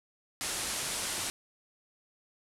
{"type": "low-pass noise", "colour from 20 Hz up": "white", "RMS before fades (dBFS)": -35, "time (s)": [0.41, 1.3], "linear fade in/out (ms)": 0, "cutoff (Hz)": 11000, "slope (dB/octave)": 48, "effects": []}